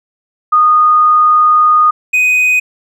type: tone pair in turn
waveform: sine / triangle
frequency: 1232 / 2499 Hz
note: D#6 / D#7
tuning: -17 / +7 cents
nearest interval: octave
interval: 1224 cents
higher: second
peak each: -5 / -6 dBFS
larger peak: first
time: 0.52-1.91 / 2.13-2.6 s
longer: first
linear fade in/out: 10 ms
effects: none